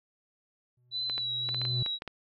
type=tone with exponential growth; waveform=triangle; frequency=123.47 Hz; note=B2; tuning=in tune; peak=-25 dBFS; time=0.77-1.83 s; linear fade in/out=5 ms; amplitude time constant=230 ms
type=tone with vibrato; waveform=sine; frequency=3951 Hz; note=B7; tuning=in tune; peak=-30 dBFS; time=0.91-1.99 s; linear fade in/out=50 ms; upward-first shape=sine; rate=1.7 Hz; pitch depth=40 cents each way
type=clicks; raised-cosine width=0.3 ms; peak=-22 dBFS; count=9; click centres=1.098 / 1.18 / 1.49 / 1.545 / 1.616 / 1.652 / 1.862 / 2.021 / 2.077 s
effects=none